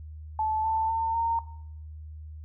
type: tone with pitch steps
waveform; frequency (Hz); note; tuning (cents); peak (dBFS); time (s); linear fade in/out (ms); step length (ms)
sine; 871 / 886.7 / 902.8 / 919.1; A5 / A5 / A5 / A#5; -18 / +13 / +44 / -25; -24; 0.39-1.39; 2; 250
effects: noise-tail reverb RT60 0.7 s tail -17 dB re dry + added 77 Hz sine -39 dBFS peak until 2.44 s